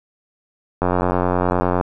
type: click train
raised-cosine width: 1 ms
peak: -4 dBFS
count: 90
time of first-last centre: 0.82-1.811 s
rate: 89.8 Hz
effects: none